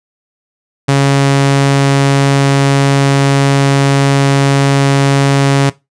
sawtooth tone, 138.59 Hz, C#3, in tune, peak -3 dBFS, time 0.88-5.7 s, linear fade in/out 10 ms, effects noise-tail reverb RT60 0.2 s tail -18 dB re dry + resampled to 22050 Hz

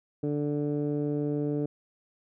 15% pulse tone with low-pass filter, 146.83 Hz, D3, in tune, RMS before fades -29 dBFS, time 0.23-1.66 s, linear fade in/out 5 ms, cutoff 400 Hz, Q 1.7, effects none

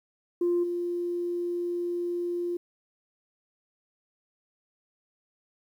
sine tone with level steps, 349.2 Hz, F4, in tune, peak -21 / -27 dBFS, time 0.41-2.57 s, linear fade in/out 5 ms, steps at 0.63 s, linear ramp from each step 10 ms, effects tanh soft clip ceiling -19 dBFS + 10-bit

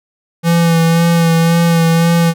square tone with vibrato, 167.1 Hz, E3, 24 cents sharp, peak -9 dBFS, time 0.43-2.34 s, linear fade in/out 50 ms, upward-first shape sine, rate 1.9 Hz, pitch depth 23 cents each way, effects none

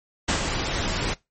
pink noise with ADSR envelope, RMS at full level -21 dBFS, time 0.28-1.14 s, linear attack 8 ms, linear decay 120 ms, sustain -5 dB, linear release 8 ms, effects noise-tail reverb RT60 0.2 s tail -21 dB re dry + MP3 32 kbps

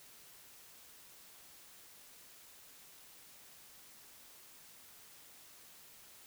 silence, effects white hiss -58 dBFS RMS until 6.26 s

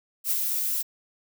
violet noise with ADSR envelope, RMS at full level -23 dBFS, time 0.24-0.83 s, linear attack 71 ms, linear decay 32 ms, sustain -4 dB, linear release 19 ms, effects none

